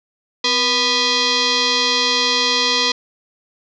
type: tone with frequency modulation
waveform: sine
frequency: 483.8 Hz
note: B4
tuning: 36 cents flat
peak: -14 dBFS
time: 0.44-2.92 s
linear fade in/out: 5 ms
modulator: 741 Hz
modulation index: 6.5
effects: none